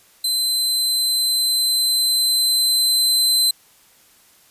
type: tone with level ramp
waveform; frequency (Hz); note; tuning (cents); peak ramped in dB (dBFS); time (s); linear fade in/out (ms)
sawtooth; 4065; B7; +49; -15 to -11; 0.24-3.51; 5
effects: white hiss -53 dBFS RMS until 4.5 s + resampled to 32000 Hz